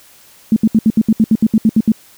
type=tone bursts; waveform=sine; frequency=220 Hz; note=A3; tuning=in tune; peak=-6 dBFS; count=13; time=0.52-1.919 s; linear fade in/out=2 ms; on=43 ms; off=70 ms; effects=white hiss -45 dBFS RMS until 2.17 s